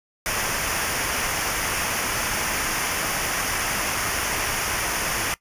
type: noise with comb filter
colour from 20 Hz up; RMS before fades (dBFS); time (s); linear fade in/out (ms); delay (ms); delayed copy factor
pink; -25; 0.26-5.34; 0; 0.25; -0.65
effects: noise-tail reverb RT60 0.1 s tail -19 dB re dry + resampled to 32000 Hz